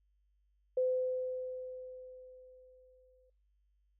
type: tone with exponential decay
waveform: sine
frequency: 510 Hz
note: C5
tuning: 44 cents flat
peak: -27 dBFS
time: 0.77-3.3 s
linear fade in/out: 5 ms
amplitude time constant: 550 ms
effects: noise-tail reverb RT60 0.4 s tail -25 dB re dry + added 50 Hz sine -70 dBFS peak until 3.99 s